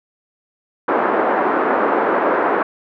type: band-pass noise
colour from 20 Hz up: pink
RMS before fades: -17 dBFS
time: 0.88-2.63 s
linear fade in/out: 5 ms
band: 310 to 1500 Hz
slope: 24 dB/octave
effects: none